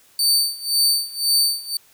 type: tone with tremolo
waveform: sawtooth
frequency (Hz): 4571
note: D8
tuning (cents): -48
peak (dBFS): -11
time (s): 0.19-1.77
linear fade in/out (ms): 2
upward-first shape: sine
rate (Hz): 1.9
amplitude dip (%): 90
effects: white hiss -54 dBFS RMS until 1.93 s